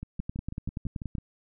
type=two click trains; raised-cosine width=5 ms; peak=-20 / -24 dBFS; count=11 / 8; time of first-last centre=0.2-1.152 / 0.03-1.183 s; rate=10.5 / 6.07 Hz; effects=none